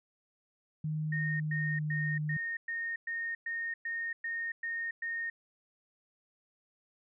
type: tone with pitch glide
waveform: sine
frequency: 154.5 to 151.67 Hz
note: D#3 to D#3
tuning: -12 to -44 cents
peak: -31 dBFS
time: 0.84-2.37 s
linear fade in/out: 5 ms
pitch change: -32 cents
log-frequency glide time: 1.14-1.97 s
type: tone bursts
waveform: sine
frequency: 1844 Hz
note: A#6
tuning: 19 cents flat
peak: -33 dBFS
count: 11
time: 1.12-5.3 s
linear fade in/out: 5 ms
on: 280 ms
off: 110 ms
effects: none